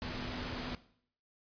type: tone in noise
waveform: sine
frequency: 248.5 Hz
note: B3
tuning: 11 cents sharp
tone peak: -44 dBFS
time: 0.02-0.75 s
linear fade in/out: 0 ms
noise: pink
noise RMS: -40 dBFS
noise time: 0.02-0.75 s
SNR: -7 dB
effects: noise-tail reverb RT60 0.6 s tail -17 dB re dry + resampled to 11025 Hz